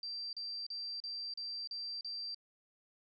sine tone bursts, 4700 Hz, D8, 1 cent sharp, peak -39 dBFS, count 7, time 0.03-2.346 s, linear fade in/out 2 ms, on 300 ms, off 36 ms, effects none

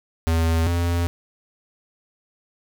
square tone pair in turn, 82.1 / 85.95 Hz, E2 / F2, -6 / -27 cents, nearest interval minor second, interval 79 cents, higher second, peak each -18 / -20 dBFS, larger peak first, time 0.27-0.67 / 0.67-1.07 s, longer neither, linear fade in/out 0 ms, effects none

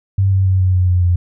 sine tone with pitch steps, 97.2 / 95.64 / 94.11 / 92.6 / 91.11 / 89.65 / 88.21 Hz, G2 / G2 / F#2 / F#2 / F#2 / F2 / F2, -14 / -42 / +30 / +2 / -26 / +46 / +18 cents, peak -10 dBFS, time 0.18-1.16 s, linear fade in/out 5 ms, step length 140 ms, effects none

